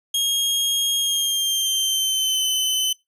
sawtooth tone with pitch glide, 3259 to 3041 Hz, G#7 to F#7, -33 to +47 cents, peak -16 dBFS, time 0.14-2.93 s, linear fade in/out 5 ms, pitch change -120 cents, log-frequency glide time 0.98-2.45 s, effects noise-tail reverb RT60 0.2 s tail -23 dB re dry + resampled to 32000 Hz

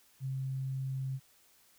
sine tone, 133.1 Hz, C3, 30 cents sharp, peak -33 dBFS, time 0.2-1.2 s, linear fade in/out 50 ms, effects white hiss -65 dBFS RMS until 1.78 s

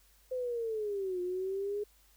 sine linear two-way sweep, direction down then up, 516 to 355 to 417.6 Hz, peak -32 dBFS, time 0.31-1.84 s, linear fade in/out 10 ms, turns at 1.21 s, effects added 50 Hz sine -65 dBFS peak until 2.16 s + white hiss -66 dBFS RMS until 2.16 s

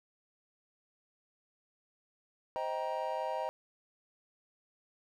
triangle chord, C minor seventh, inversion none, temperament just, 523.3 / 627.9 / 784.9 / 941.9 Hz, C5 / Eb5 / G5 / Bb5, 0 / +16 / +2 / +18 cents, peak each -38 / -36 / -38 / -36 dBFS, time 2.56-3.49 s, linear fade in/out 0 ms, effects none

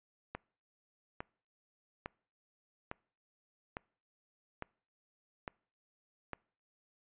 click train, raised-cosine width 0.5 ms, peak -24 dBFS, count 8, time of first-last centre 0.35-6.333 s, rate 1.17 Hz, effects noise-tail reverb RT60 0.5 s tail -26 dB re dry + resampled to 8000 Hz

